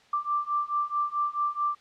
sine beating tone pair, 1174.7 / 1179.3 Hz, D6 / D6, 0 / +7 cents, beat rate 4.6 Hz, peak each -29 / -28 dBFS, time 0.13-1.75 s, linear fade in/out 5 ms, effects white hiss -58 dBFS RMS until 1.8 s + low-pass 4000 Hz 12 dB/octave

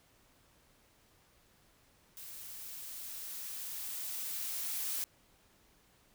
blue noise with level ramp, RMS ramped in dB -48 to -36 dBFS, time 2.17-5.04 s, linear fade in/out 0 ms, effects pink hiss -67 dBFS RMS until 6.14 s

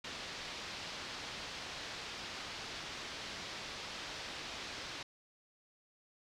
white low-pass noise, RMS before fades -45 dBFS, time 0.04-5.03 s, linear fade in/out 5 ms, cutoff 5000 Hz, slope 24 dB/octave, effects none

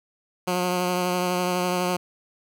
10% pulse tone with vibrato, 180 Hz, F#3, 47 cents flat, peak -14 dBFS, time 0.47-1.97 s, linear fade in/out 10 ms, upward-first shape triangle, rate 12 Hz, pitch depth 22 cents each way, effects none

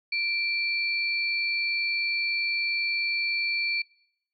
sine tone pair together, 2351 / 4430 Hz, D7 / C#8, +1 / -2 cents, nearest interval major seventh, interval 1097 cents, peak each -26 / -31 dBFS, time 0.12-3.82 s, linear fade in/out 5 ms, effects noise-tail reverb RT60 0.8 s tail -25 dB re dry

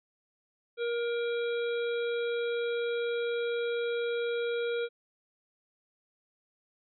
harmonic tone with a mistuned harmonic, 472.1 Hz, A#4, 22 cents sharp, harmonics 1 / 3 / 5 / 7 / 8, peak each -29 / -39 / -43 / -46 / -47 dBFS, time 0.77-4.89 s, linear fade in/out 50 ms, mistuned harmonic 8, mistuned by +32 cents, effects none

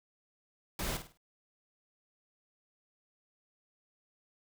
pink noise with echo, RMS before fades -36 dBFS, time 0.79-0.97 s, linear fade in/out 2 ms, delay 51 ms, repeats 4, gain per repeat -9 dB, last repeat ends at 1.174 s, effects none

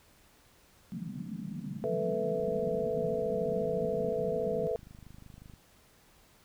pink band-pass noise, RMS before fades -39 dBFS, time 0.92-4.67 s, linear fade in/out 0 ms, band 150 to 240 Hz, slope 48 dB/octave
sine chord, A suspended second, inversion none, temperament equal, 440 / 493.9 / 659.3 Hz, A4 / B4 / E5, 0 / 0 / 0 cents, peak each -33 / -33 / -35 dBFS, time 1.84-4.76 s, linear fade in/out 0 ms
click train, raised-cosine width 5 ms, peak -38 dBFS, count 81, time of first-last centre 2.4-5.537 s, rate 25.5 Hz
effects pink hiss -62 dBFS RMS until 6.44 s

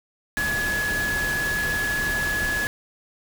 sine tone in noise, 1692 Hz, G#6, 32 cents sharp, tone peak -23 dBFS, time 0.37-2.67 s, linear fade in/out 0 ms, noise pink, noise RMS -30 dBFS, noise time 0.37-2.67 s, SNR +4 dB, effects none

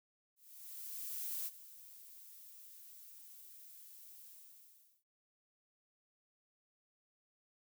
violet noise with ADSR envelope, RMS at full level -40 dBFS, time 0.36-5.04 s, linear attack 1100 ms, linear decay 42 ms, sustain -16 dB, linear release 770 ms, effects none

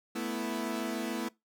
sawtooth chord, A suspended second, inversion none, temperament equal, 220 / 246.9 / 329.6 Hz, A3 / B3 / E4, 0 / 0 / 0 cents, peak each -33 dBFS, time 0.15-1.29 s, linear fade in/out 10 ms, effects noise-tail reverb RT60 0.2 s tail -22 dB re dry

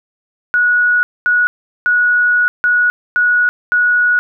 sine tone bursts at uneven times, 1461 Hz, F#6, 22 cents flat, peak -9 dBFS, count 6, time 0.54-1.03 / 1.26-1.47 / 1.86-2.48 / 2.64-2.9 / 3.16-3.49 / 3.72-4.19 s, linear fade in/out 0 ms, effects none

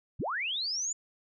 sine linear sweep, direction up, 35.51 to 7100 Hz, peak -30 dBFS, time 0.19-0.93 s, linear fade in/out 10 ms, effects none

